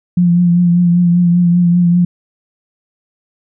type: tone with vibrato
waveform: sine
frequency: 174.61 Hz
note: F3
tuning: in tune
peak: -7 dBFS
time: 0.17-2.05 s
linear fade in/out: 5 ms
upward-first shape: triangle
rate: 5.1 Hz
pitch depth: 36 cents each way
effects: none